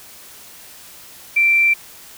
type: tone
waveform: sine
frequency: 2349 Hz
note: D7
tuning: in tune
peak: -11 dBFS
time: 1.36-1.74 s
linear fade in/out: 10 ms
effects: white hiss -41 dBFS RMS until 2.17 s